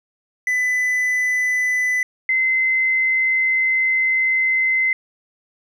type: tone pair in turn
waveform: triangle / sine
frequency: 2000 / 2059 Hz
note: B6 / C7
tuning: +21 / -28 cents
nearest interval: minor second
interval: 51 cents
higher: second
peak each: -15 dBFS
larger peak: neither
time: 0.47-2.03 / 2.29-4.93 s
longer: second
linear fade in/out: 2 ms
effects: none